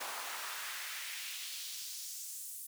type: noise with high-pass filter sweep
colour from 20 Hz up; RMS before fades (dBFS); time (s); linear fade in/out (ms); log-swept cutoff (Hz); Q
pink; -43; 0-2.67; 10; 760 to 10000; 1.4
effects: none